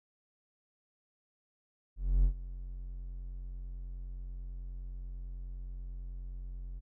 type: tone with ADSR envelope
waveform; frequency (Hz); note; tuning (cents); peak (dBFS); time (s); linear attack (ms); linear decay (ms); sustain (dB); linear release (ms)
triangle; 44.66; F1; +39; -19; 1.96-6.81; 280; 90; -18; 33
effects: none